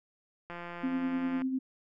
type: click train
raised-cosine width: 0.5 ms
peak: -27 dBFS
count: 160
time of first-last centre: 0.5-1.419 s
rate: 173 Hz
type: tone with tremolo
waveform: sine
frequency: 261.6 Hz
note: C4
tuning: in tune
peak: -27 dBFS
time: 0.83-1.59 s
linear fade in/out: 10 ms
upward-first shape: sine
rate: 10 Hz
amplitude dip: 45%
effects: none